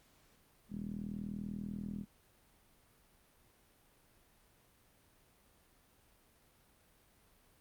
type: tone with low-pass filter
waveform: 5% pulse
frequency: 40.15 Hz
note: E1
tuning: 45 cents flat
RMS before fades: -42 dBFS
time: 0.69-2.06 s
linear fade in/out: 50 ms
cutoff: 210 Hz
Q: 5.8
effects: pink hiss -68 dBFS RMS until 7.6 s + Opus 48 kbps